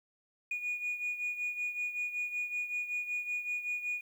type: beating tone pair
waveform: sine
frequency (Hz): 2452 / 2457.3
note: D#7 / D#7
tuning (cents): -26 / -22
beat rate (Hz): 5.3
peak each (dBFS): -33 / -38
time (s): 0.51-4.01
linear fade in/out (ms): 5
effects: tanh soft clip ceiling -29 dBFS + 10-bit